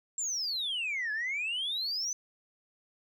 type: exponential two-way sweep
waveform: sine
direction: down then up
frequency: 7550 to 1678 to 6160 Hz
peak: -29 dBFS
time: 0.18-2.13 s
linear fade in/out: 2 ms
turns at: 1.12 s
effects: tanh soft clip ceiling -28 dBFS